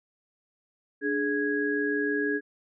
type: tone cluster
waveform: sine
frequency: 292.2 / 418.4 / 1656 Hz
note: D4 / G#4 / G#6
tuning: -9 / +13 / -5 cents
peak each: -29 dBFS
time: 1.01-2.41 s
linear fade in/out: 50 ms
effects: none